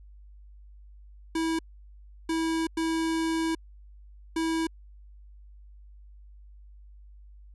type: tone bursts at uneven times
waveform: square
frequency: 325.3 Hz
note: E4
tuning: 23 cents flat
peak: -26 dBFS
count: 4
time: 1.35-1.59 / 2.29-2.67 / 2.77-3.55 / 4.36-4.67 s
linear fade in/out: 5 ms
effects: added 50 Hz sine -47 dBFS peak until 7.54 s + resampled to 24000 Hz